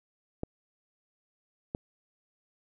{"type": "clicks", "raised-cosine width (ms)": 2, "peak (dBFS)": -19, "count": 2, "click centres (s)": [0.434, 1.749], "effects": []}